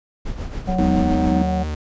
brown noise with tremolo, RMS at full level -25 dBFS, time 0.25-1.32 s, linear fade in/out 10 ms, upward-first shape sine, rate 7.1 Hz, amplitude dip 60%
harmonic tone, 185 Hz, F#3, in tune, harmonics 1 / 3 / 4, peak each -21 / -28 / -25 dBFS, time 0.67-1.64 s, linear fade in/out 20 ms
45% pulse tone with vibrato, 76.4 Hz, D#2, 31 cents flat, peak -23 dBFS, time 0.78-1.75 s, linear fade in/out 5 ms, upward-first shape square, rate 8.2 Hz, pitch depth 19 cents each way
triangle chord, G# minor seventh, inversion third, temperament just, 186.89 / 207.7 / 249.2 / 311.5 Hz, F#3 / G#3 / B3 / D#4, +18 / 0 / +16 / +2 cents, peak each -26 / -25 / -20 / -20 dBFS, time 0.79-1.42 s, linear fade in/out 0 ms
effects resampled to 16000 Hz

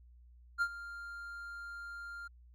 triangle tone with ADSR envelope, 1396.9 Hz, F6, in tune, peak -25 dBFS, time 0.58-2.28 s, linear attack 36 ms, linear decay 63 ms, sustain -16 dB, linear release 11 ms, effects added 60 Hz sine -56 dBFS peak until 2.54 s

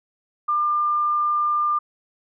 sine tone, 1198 Hz, D6, 34 cents sharp, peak -18 dBFS, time 0.48-1.79 s, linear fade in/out 10 ms, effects none

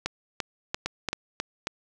two click trains, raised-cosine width 0.2 ms, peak -10 / -11 dBFS, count 4 / 4, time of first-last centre 0.06-1.087 / 0.86-1.671 s, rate 2.92 / 3.7 Hz, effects none

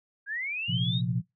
sine linear sweep, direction up, 1581 to 3854 Hz, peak -30 dBFS, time 0.26-1.02 s, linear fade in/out 50 ms
sine chord, Bb suspended second, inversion none, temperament equal, 116.54 / 130.81 / 174.61 Hz, Bb2 / C3 / F3, 0 / 0 / 0 cents, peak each -30 dBFS, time 0.68-1.22 s, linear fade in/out 20 ms
effects noise-tail reverb RT60 0.2 s tail -23 dB re dry

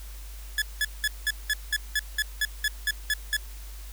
sawtooth tone bursts, 1710 Hz, A6, 50 cents flat, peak -19 dBFS, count 13, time 0.58-3.367 s, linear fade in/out 2 ms, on 39 ms, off 190 ms, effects added 50 Hz sine -38 dBFS peak until 3.92 s + white hiss -49 dBFS RMS until 3.92 s

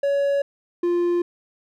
triangle tone pair in turn, 562 / 348.8 Hz, C#5 / F4, +24 / -2 cents, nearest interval minor sixth, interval 826 cents, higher first, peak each -16 dBFS, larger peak neither, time 0.03-0.42 / 0.83-1.22 s, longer neither, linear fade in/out 5 ms, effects none

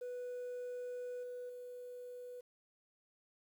sine tone with level steps, 493.9 Hz, B4, in tune, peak -38 / -41 / -45 dBFS, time 0.01-2.41 s, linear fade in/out 10 ms, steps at 1.23 / 1.49 s, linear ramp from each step 5 ms, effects tanh soft clip ceiling -40 dBFS + 11-bit

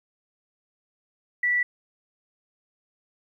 sine tone, 1959 Hz, B6, 15 cents flat, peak -20 dBFS, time 1.43-1.63 s, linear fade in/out 5 ms, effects 10-bit

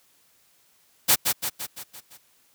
white noise with echo, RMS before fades -17 dBFS, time 1.08-1.16 s, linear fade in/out 20 ms, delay 170 ms, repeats 6, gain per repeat -5 dB, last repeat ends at 2.18 s, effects white hiss -62 dBFS RMS until 2.54 s + high-pass 60 Hz 12 dB/octave

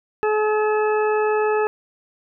harmonic tone with a mistuned harmonic, 426.9 Hz, G#4, 48 cents sharp, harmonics 1 / 2 / 3 / 4 / 6, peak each -18 / -24 / -28 / -30 / -34 dBFS, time 0.23-1.67 s, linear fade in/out 0 ms, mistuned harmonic 6, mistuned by +26 cents, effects none

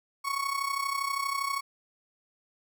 35% pulse tone with amplitude modulation, 1108.7 Hz, C#6, in tune, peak -24 dBFS, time 0.24-1.61 s, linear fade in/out 20 ms, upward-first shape sine, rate 32.5 Hz, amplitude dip 70%, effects none

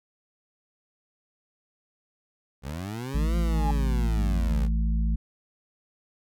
20% pulse linear two-way sweep, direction up then down, 61.74 to 174.61 to 61.74 Hz, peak -27 dBFS, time 2.62-4.69 s, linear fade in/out 50 ms, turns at 3.37 s
harmonic tone, 55 Hz, A1, in tune, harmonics 1 / 3 / 4, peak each -22 / -32 / -34 dBFS, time 3.14-5.16 s, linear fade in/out 10 ms
sine tone with exponential growth, 830.6 Hz, G#5, in tune, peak -25 dBFS, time 3.34-3.71 s, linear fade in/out 5 ms, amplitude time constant 80 ms
effects none

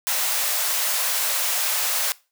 white high-pass noise, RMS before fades -23 dBFS, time 0.07-2.12 s, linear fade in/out 0 ms, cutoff 510 Hz, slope 48 dB/octave, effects noise-tail reverb RT60 0.3 s tail -21 dB re dry

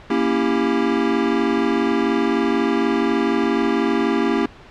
square chord, A# diminished seventh, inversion none, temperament equal with one note detuned, 233.1 / 277.2 / 329.6 / 396.1 Hz, A#3 / C#4 / E4 / G4, 0 / 0 / 0 / +18 cents, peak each -23 dBFS, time 0.1-4.46 s, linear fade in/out 5 ms, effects pink hiss -43 dBFS RMS until 4.7 s + low-pass 3000 Hz 12 dB/octave

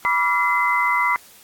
sine tone cluster, 978 / 1157 / 1376 / 2044 Hz, B5 / D6 / F6 / C7, -17 / -26 / -26 / -41 cents, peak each -21 / -22 / -28 / -20 dBFS, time 0.05-1.16 s, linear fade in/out 0 ms, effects white hiss -48 dBFS RMS until 1.43 s + AAC 64 kbps

